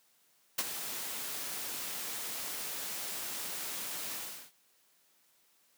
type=noise with ADSR envelope; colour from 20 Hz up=white; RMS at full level=-29 dBFS; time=0.58-4.52 s; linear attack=9 ms; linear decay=38 ms; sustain=-10 dB; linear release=370 ms; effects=white hiss -69 dBFS RMS until 5.77 s + high-pass 150 Hz 12 dB/octave